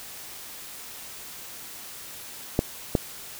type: clicks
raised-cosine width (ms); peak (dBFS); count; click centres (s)
2; -6; 2; 2.591 / 2.952
effects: white hiss -41 dBFS RMS until 3.39 s